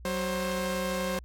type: tone pair together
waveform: sawtooth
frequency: 187.7 / 530.9 Hz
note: F#3 / C5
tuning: +25 / +25 cents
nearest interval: octave + tritone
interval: 1800 cents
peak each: -28 / -27 dBFS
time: 0.05-1.19 s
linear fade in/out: 2 ms
effects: added 60 Hz sine -44 dBFS peak until 1.24 s + AAC 64 kbps